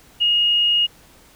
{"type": "tone", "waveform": "sine", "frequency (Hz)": 2865, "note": "F7", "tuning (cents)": 44, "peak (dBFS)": -14, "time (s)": [0.2, 0.87], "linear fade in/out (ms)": 20, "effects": ["pink hiss -50 dBFS RMS until 1.35 s"]}